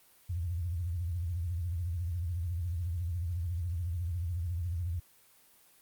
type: tone with vibrato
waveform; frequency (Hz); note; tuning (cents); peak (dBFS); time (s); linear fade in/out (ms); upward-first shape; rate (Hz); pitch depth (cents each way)
sine; 86.2; F2; -22; -31; 0.29-5; 10; triangle; 14; 170
effects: white hiss -62 dBFS RMS until 5.81 s + Opus 32 kbps